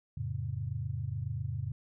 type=chord; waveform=sine; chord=F augmented; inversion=none; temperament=just; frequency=87.31 / 109.13 / 136.42 Hz; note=F2 / A2 / C#3; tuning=0 / -14 / -27 cents; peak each=-39 / -36 / -37 dBFS; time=0.17-1.72 s; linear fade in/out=5 ms; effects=none